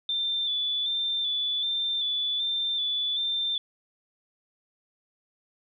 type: tone with vibrato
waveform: sine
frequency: 3520 Hz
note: A7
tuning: in tune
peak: -25 dBFS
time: 0.09-3.58 s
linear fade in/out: 2 ms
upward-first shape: square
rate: 1.3 Hz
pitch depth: 28 cents each way
effects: none